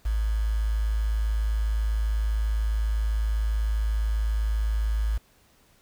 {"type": "tone with quantisation", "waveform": "sine", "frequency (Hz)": 53.8, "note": "A1", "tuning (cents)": -38, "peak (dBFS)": -22, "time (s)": [0.05, 5.18], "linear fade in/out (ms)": 10, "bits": 7, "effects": ["pink hiss -61 dBFS RMS until 5.81 s"]}